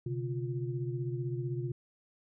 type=tone cluster; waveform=sine; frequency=127.8 / 143.5 / 351.1 Hz; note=C3 / D3 / F4; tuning=-40 / -40 / +9 cents; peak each=-34 / -39 / -39 dBFS; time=0.06-1.72 s; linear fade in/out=5 ms; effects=none